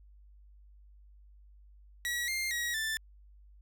sawtooth tone with pitch steps, 1923 / 2110 / 1906 / 1766 Hz, B6 / C7 / A#6 / A6, -47 / +14 / +38 / +6 cents, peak -28 dBFS, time 2.05-2.97 s, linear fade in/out 0 ms, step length 230 ms, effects added 50 Hz sine -54 dBFS peak until 3.61 s

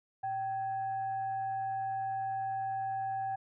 sine tone with frequency modulation, 775 Hz, G5, 20 cents flat, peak -32 dBFS, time 0.23-3.36 s, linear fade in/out 10 ms, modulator 890 Hz, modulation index 0.26, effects none

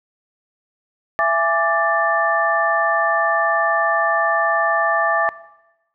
sine tone cluster, 668 / 829 / 1172 / 1771 Hz, E5 / G#5 / D6 / A6, +23 / -3 / -4 / +11 cents, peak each -20 / -23 / -19 / -20 dBFS, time 1.19-5.29 s, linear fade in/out 0 ms, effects noise-tail reverb RT60 1.0 s tail -18 dB re dry

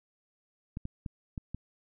clicks, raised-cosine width 5 ms, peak -24 dBFS, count 5, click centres 0.771 / 0.854 / 1.062 / 1.378 / 1.546 s, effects none

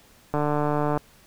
click train, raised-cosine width 1 ms, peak -11 dBFS, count 95, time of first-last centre 0.34-0.975 s, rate 148 Hz, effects pink hiss -55 dBFS RMS until 1.26 s

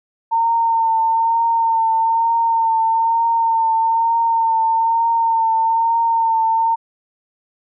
sine tone with vibrato, 910 Hz, A#5, 42 cents flat, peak -13 dBFS, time 0.31-6.76 s, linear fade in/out 20 ms, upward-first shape triangle, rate 1.1 Hz, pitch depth 26 cents each way, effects none

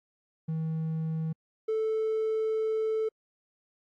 triangle tone pair in turn, 160 / 439.2 Hz, D#3 / A4, +49 / -3 cents, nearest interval octave + perfect fourth, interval 1748 cents, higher second, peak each -26 / -23 dBFS, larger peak second, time 0.48-1.33 / 1.68-3.09 s, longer second, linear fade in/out 10 ms, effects tanh soft clip ceiling -21 dBFS + AAC 64 kbps

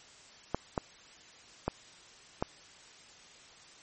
clicks, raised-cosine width 1 ms, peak -15 dBFS, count 4, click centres 0.546 / 0.778 / 1.68 / 2.425 s, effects white hiss -55 dBFS RMS until 3.82 s + MP3 32 kbps

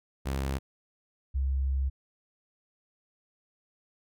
sawtooth / sine tone pair in turn, 67.5 / 67.11 Hz, C#2 / C2, -45 / +45 cents, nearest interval unison, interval 10 cents, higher first, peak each -25 dBFS, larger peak neither, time 0.25-0.59 / 1.34-1.9 s, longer second, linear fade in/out 20 ms, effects none

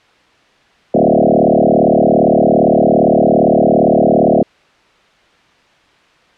sine tone with frequency modulation, 440 Hz, A4, in tune, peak -7 dBFS, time 0.94-4.43 s, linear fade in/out 5 ms, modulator 37.5 Hz, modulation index 7, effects white hiss -50 dBFS RMS until 6.37 s + low-pass 3000 Hz 12 dB/octave

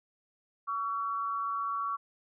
sine tone pair together, 1131 / 1345.9 Hz, C#6 / E6, +34 / +36 cents, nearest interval minor third, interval 302 cents, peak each -31 / -37 dBFS, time 0.67-1.97 s, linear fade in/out 20 ms, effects none

